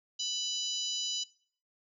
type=harmonic tone; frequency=991 Hz; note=B5; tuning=6 cents sharp; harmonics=3 / 4 / 5 / 6 / 7; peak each=-37 / -38 / -39 / -40 / -40 dBFS; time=0.19-1.24 s; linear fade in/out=10 ms; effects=noise-tail reverb RT60 0.5 s tail -20 dB re dry